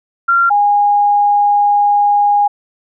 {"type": "tone pair in turn", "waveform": "sine", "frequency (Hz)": [1379, 820], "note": ["F6", "G#5"], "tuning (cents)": [-22, -22], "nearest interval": "major sixth", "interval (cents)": 900, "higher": "first", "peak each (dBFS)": -8, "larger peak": "neither", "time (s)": [[0.28, 0.5], [0.5, 2.48]], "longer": "second", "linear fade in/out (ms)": 10, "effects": []}